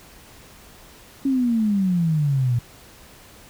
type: exponential sweep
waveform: sine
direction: down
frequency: 277.2 to 117.3 Hz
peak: -17 dBFS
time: 1.25-2.59 s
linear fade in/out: 5 ms
effects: pink hiss -47 dBFS RMS until 3.49 s

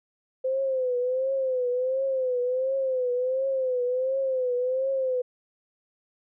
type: tone with vibrato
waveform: sine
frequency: 515 Hz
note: C5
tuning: 28 cents flat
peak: -23 dBFS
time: 0.44-5.22 s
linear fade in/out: 10 ms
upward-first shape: triangle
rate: 1.4 Hz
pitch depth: 94 cents each way
effects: none

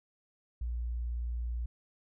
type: tone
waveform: sine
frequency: 59.2 Hz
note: A#1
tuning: 27 cents sharp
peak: -32 dBFS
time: 0.61-1.66 s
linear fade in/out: 5 ms
effects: none

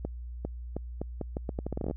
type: accelerating click train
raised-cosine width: 2 ms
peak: -19 dBFS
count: 17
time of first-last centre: 0.05-1.911 s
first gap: 400 ms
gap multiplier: 0.79
effects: added 60 Hz sine -37 dBFS peak until 1.96 s

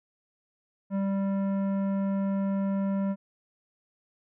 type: tone with tanh clipping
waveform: sine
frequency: 196 Hz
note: G3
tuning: in tune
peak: -27 dBFS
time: 0.9-3.16 s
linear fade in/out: 50 ms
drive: 13 dB
effects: none

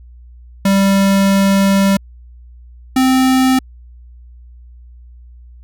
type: tone pair in turn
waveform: square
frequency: 196 / 260.2 Hz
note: G3 / C4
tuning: 0 / -9 cents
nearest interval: perfect fourth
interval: 491 cents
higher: second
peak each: -10 dBFS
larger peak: neither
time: 0.65-1.97 / 2.96-3.59 s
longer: first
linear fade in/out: 5 ms
effects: added 60 Hz sine -36 dBFS peak until 5.63 s

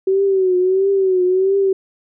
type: tone with vibrato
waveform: sine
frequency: 378.3 Hz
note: F#4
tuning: 38 cents sharp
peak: -12 dBFS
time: 0.07-1.73 s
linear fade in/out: 5 ms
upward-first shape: triangle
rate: 1.5 Hz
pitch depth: 86 cents each way
effects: none

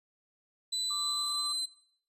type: tone with pitch glide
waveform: 35% pulse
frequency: 3996 to 4056 Hz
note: B7 to B7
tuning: +20 to +45 cents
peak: -29 dBFS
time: 0.72-1.66 s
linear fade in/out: 10 ms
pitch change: +25 cents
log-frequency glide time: 0.9-1.48 s
type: tone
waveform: triangle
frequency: 1174.7 Hz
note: D6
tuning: in tune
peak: -37 dBFS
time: 0.9-1.53 s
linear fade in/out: 10 ms
type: noise with exponential growth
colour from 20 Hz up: violet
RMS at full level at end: -47 dBFS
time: 1.09-1.3 s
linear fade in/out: 2 ms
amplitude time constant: 44 ms
effects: noise-tail reverb RT60 0.6 s tail -19 dB re dry + resampled to 32000 Hz

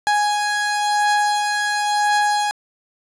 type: beating tone pair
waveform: 30% pulse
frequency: 830.6 / 831.56 Hz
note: G#5 / G#5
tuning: 0 / +2 cents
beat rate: 0.96 Hz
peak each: -15 / -22 dBFS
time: 0.07-2.51 s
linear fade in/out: 0 ms
effects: resampled to 22050 Hz + 9-bit

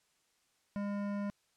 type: tone with hard clipping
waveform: sine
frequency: 202.7 Hz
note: G#3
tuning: 42 cents flat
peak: -36 dBFS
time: 0.76-1.3 s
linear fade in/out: 0 ms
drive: 15 dB
effects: white hiss -74 dBFS RMS until 1.56 s + low-pass 9000 Hz 12 dB/octave

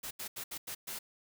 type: noise bursts at uneven times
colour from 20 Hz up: white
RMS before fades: -41 dBFS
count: 6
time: 0.03-0.11 / 0.19-0.28 / 0.36-0.44 / 0.51-0.58 / 0.67-0.75 / 0.87-0.99 s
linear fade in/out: 10 ms
effects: none

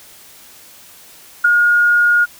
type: tone with ADSR envelope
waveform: sine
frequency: 1431 Hz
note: F6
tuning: 42 cents sharp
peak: -5 dBFS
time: 1.44-2.26 s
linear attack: 10 ms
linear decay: 7 ms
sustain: -4 dB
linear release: 27 ms
effects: white hiss -42 dBFS RMS until 2.39 s

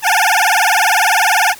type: tone with vibrato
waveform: 20% pulse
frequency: 798 Hz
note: G5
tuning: 31 cents sharp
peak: -5 dBFS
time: 0.02-1.55 s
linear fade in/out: 50 ms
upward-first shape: sine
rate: 20 Hz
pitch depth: 210 cents each way
effects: white hiss -37 dBFS RMS until 1.59 s

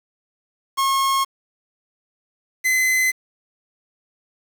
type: tone pair in turn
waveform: 45% pulse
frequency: 1084 / 2039 Hz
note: C#6 / C7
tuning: -39 / -45 cents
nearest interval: major seventh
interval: 1094 cents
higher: second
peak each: -17 / -16 dBFS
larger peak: second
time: 0.77-1.25 / 2.64-3.12 s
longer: neither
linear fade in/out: 20 ms
effects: 7-bit

